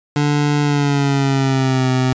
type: tone with pitch glide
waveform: 25% pulse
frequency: 146.5 to 129.02 Hz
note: D3 to C3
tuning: -4 to -24 cents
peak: -10 dBFS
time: 0.16-2.13 s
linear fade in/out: 2 ms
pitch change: -220 cents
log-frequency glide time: 0.62-1.89 s
effects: resampled to 16000 Hz